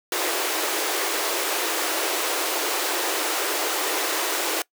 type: high-pass noise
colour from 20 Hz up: pink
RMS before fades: -25 dBFS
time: 0.12-4.62 s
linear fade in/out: 2 ms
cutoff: 310 Hz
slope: 96 dB/octave
effects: noise-tail reverb RT60 0.1 s tail -22 dB re dry